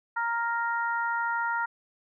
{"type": "harmonic tone", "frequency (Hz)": 466.2, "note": "A#4", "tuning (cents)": 0, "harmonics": [2, 3, 4], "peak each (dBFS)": [-29, -29, -36], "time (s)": [0.16, 1.66], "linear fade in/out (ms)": 10, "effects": []}